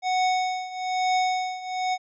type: tone with tremolo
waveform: square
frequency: 740 Hz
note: F#5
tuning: in tune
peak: -20 dBFS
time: 0.02-1.98 s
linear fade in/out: 50 ms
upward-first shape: triangle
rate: 1.1 Hz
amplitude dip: 85%
effects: resampled to 16000 Hz